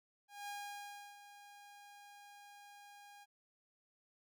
sawtooth tone with ADSR envelope, 815 Hz, G#5, 33 cents flat, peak -39 dBFS, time 0.28-3.26 s, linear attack 200 ms, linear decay 680 ms, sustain -13 dB, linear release 34 ms, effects none

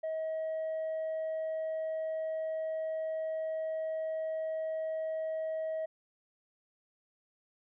sine tone with tanh clipping, 637 Hz, D#5, 41 cents sharp, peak -33 dBFS, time 0.03-5.86 s, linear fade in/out 10 ms, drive 1 dB, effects none

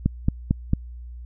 click train, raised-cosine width 5 ms, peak -6 dBFS, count 4, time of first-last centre 0.06-0.734 s, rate 4.45 Hz, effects added 60 Hz sine -35 dBFS peak until 1.25 s

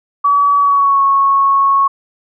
sine tone with pitch glide, 1140 to 1101.8 Hz, C#6 to C#6, +48 to -11 cents, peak -8 dBFS, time 0.24-1.88 s, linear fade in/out 10 ms, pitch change -59 cents, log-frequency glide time 0.59-1.02 s, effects none

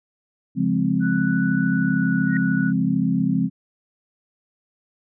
sine chord, Db major seventh, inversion none, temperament equal, 138.59 / 174.61 / 207.7 / 261.6 Hz, Db3 / F3 / Ab3 / C4, 0 / 0 / 0 / 0 cents, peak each -27 / -22 / -23 / -22 dBFS, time 0.55-3.5 s, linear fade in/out 50 ms
sine tone with pitch glide, 1480 to 1470.6 Hz, F#6 to F#6, 0 to -11 cents, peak -27 dBFS, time 1-2.73 s, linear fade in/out 50 ms, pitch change -11 cents, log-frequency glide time 1.68-2.13 s
sine tone with exponential growth, 1871 Hz, A#6, 6 cents sharp, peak -23 dBFS, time 2.25-2.37 s, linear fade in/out 2 ms, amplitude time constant 26 ms
effects none

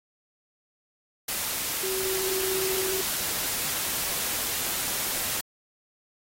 sine tone in noise, 380.1 Hz, F#4, 47 cents sharp, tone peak -29 dBFS, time 1.83-3.01 s, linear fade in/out 5 ms, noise white, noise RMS -29 dBFS, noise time 1.28-5.41 s, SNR -3 dB, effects AAC 48 kbps

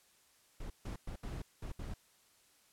brown noise bursts at uneven times, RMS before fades -42 dBFS, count 6, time 0.6-0.7 / 0.85-0.96 / 1.07-1.16 / 1.23-1.42 / 1.62-1.72 / 1.79-1.94 s, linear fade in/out 5 ms, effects white hiss -68 dBFS RMS until 2.72 s + low-pass 12000 Hz 12 dB/octave

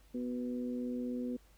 harmonic tone, 123.47 Hz, B2, in tune, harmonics 2 / 3 / 4, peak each -35 / -46 / -44 dBFS, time 0.14-1.37 s, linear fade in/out 10 ms, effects added 50 Hz sine -61 dBFS peak until 1.57 s + pink hiss -67 dBFS RMS until 1.57 s

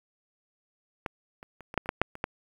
clicks, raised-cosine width 0.5 ms, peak -16 / -29 / -30 / -24 / -9 / -28 / -10 / -6 / -26 / -13 dBFS, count 10, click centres 1.062 / 1.429 / 1.607 / 1.741 / 1.777 / 1.859 / 1.891 / 2.016 / 2.154 / 2.241 s, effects 8-bit

